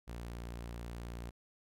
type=tone; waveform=sawtooth; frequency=58.6 Hz; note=A#1; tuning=10 cents sharp; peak=-38 dBFS; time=0.07-1.31 s; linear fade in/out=20 ms; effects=AAC 64 kbps